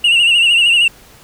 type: tone with vibrato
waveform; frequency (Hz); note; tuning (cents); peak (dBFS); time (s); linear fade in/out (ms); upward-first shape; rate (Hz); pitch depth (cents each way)
sine; 2794; F7; 0; -5; 0.04-0.88; 5; sine; 13; 70
effects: tanh soft clip ceiling -7 dBFS + pink hiss -43 dBFS RMS until 1.23 s